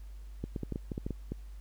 clicks, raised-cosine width 3 ms, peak -22 dBFS, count 10, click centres 0.44 / 0.562 / 0.633 / 0.723 / 0.759 / 0.918 / 0.979 / 1.065 / 1.107 / 1.32 s, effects added 50 Hz sine -43 dBFS peak until 1.6 s + pink hiss -65 dBFS RMS until 1.6 s

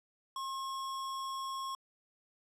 sine tone with sample-and-hold, 1072 Hz, C6, 42 cents sharp, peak -36 dBFS, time 0.36-1.75 s, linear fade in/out 2 ms, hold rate 4410 Hz, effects low-pass 10000 Hz 12 dB/octave

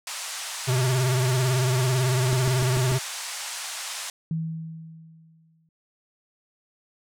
white band-pass noise, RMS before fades -34 dBFS, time 0.07-4.1 s, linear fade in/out 2 ms, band 710 to 9200 Hz, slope 24 dB/octave
square tone with vibrato, 128.3 Hz, C3, 34 cents flat, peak -21 dBFS, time 0.67-2.99 s, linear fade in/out 20 ms, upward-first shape triangle, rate 18 Hz, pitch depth 92 cents each way
click train, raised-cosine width 3 ms, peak -18 dBFS, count 5, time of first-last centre 2.33-2.918 s, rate 6.8 Hz
sine tone with exponential decay, 161.7 Hz, E3, 33 cents flat, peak -23 dBFS, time 4.31-5.69 s, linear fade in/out 2 ms, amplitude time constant 300 ms
effects none

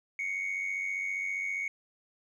sine tone pair together, 2133 / 2228 Hz, C7 / C#7, +33 / +8 cents, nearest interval minor second, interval 75 cents, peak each -35 / -30 dBFS, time 0.19-1.68 s, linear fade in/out 2 ms, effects tanh soft clip ceiling -28 dBFS + 11-bit

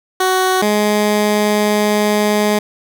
15% pulse tone pair in turn, 373.2 / 209.5 Hz, F#4 / G#3, +15 / +15 cents, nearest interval minor seventh, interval 1000 cents, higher first, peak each -6 dBFS, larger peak neither, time 0.2-0.62 / 0.62-2.59 s, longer second, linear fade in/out 5 ms, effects none

